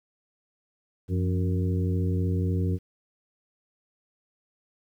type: harmonic tone with a mistuned harmonic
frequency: 92.5 Hz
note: F#2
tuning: in tune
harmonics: 1 / 2 / 3 / 4 / 5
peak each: -24 / -30 / -34 / -36 / -38 dBFS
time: 1.08-2.79 s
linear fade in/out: 50 ms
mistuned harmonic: 2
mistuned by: -86 cents
effects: 10-bit